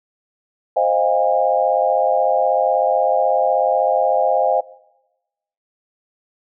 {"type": "chord", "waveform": "sine", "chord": "F minor seventh", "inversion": "second", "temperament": "equal with one note detuned", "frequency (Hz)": [523.3, 622.3, 698.5, 811.6], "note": ["C5", "Eb5", "F5", "Ab5"], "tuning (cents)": [0, 0, 0, -40], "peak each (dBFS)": -19, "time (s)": [0.76, 4.61], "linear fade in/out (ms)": 10, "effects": ["noise-tail reverb RT60 1.0 s tail -21 dB re dry"]}